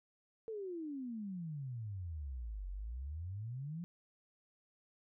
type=exponential two-way sweep; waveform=sine; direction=down then up; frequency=456.4 to 44.86 to 177.9 Hz; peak=-40 dBFS; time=0.48-3.84 s; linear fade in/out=0 ms; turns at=2.69 s; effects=none